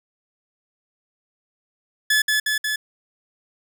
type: tone with echo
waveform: sawtooth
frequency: 1719 Hz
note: A6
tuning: 41 cents flat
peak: -12 dBFS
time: 2.1-2.22 s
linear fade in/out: 5 ms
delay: 180 ms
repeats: 3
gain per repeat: -2 dB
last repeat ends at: 2.76 s
effects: none